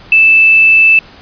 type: tone with quantisation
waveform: sine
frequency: 2637 Hz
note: E7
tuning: in tune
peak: -3 dBFS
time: 0.12-0.99 s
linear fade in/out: 2 ms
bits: 5
effects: pink hiss -37 dBFS RMS until 1.21 s + resampled to 11025 Hz